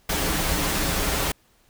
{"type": "noise with comb filter", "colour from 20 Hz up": "pink", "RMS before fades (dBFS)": -24, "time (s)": [0.09, 1.32], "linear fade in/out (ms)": 5, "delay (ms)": 8.3, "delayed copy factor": -0.6, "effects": ["pink hiss -61 dBFS RMS until 1.69 s"]}